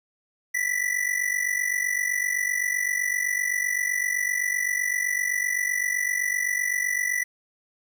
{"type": "ring-modulated tone", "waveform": "square", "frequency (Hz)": 1973, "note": "B6", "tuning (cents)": -2, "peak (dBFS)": -21, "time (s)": [0.54, 7.24], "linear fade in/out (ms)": 10, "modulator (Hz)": 23.9, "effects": ["10-bit"]}